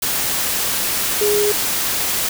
sine tone in noise, 415.3 Hz, G#4, in tune, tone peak -15 dBFS, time 1.21-1.52 s, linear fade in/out 5 ms, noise white, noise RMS -20 dBFS, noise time 0.02-2.29 s, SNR +2 dB, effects none

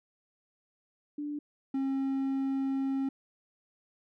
sine / triangle tone pair in turn, 293.7 / 269.8 Hz, D4 / C#4, 0 / -47 cents, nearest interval minor second, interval 147 cents, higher first, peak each -33 / -26 dBFS, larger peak second, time 1.18-1.39 / 1.74-3.09 s, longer second, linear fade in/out 5 ms, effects none

